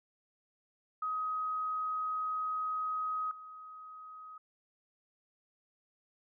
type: tone with level steps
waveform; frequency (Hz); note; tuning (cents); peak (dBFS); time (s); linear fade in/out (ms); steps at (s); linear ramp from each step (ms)
sine; 1261; D#6; +23; -32 / -46; 1.02-4.38; 5; 3.31; 2
effects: none